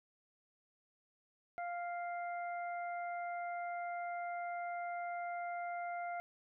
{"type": "harmonic tone", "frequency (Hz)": 698.5, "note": "F5", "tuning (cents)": 0, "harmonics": [1, 2, 3], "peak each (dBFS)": [-39, -48, -50], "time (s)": [1.58, 6.2], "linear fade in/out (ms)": 0, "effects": []}